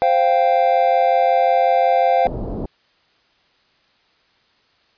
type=chord; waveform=triangle; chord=C suspended fourth; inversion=none; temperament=equal; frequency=523.3 / 698.5 / 784 Hz; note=C5 / F5 / G5; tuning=0 / 0 / 0 cents; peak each=-16 / -14 / -16 dBFS; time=0.02-2.27 s; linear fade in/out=0 ms
type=low-pass noise; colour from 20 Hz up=pink; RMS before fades=-26 dBFS; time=2.25-2.66 s; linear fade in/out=5 ms; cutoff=680 Hz; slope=24 dB/octave
effects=white hiss -59 dBFS RMS until 4.97 s + resampled to 11025 Hz